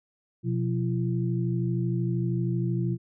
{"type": "tone cluster", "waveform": "sine", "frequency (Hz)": [125.7, 178.6, 339.2], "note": ["B2", "F3", "E4"], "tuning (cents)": [31, 39, 50], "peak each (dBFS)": [-26, -29, -33], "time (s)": [0.43, 2.98], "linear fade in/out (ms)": 50, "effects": []}